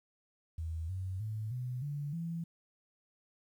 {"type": "tone with pitch steps", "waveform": "sine", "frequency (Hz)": [81.2, 93.81, 108.39, 125.23, 144.68, 167.16], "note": ["E2", "F#2", "A2", "B2", "D3", "E3"], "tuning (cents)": [-26, 24, -26, 24, -26, 24], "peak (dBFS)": -35, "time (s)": [0.58, 2.44], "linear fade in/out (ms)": 5, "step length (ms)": 310, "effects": ["11-bit"]}